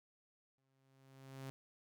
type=tone with exponential growth; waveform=sawtooth; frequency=134.1 Hz; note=C3; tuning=43 cents sharp; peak=-40 dBFS; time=0.58-1.5 s; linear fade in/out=0 ms; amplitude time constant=200 ms; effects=none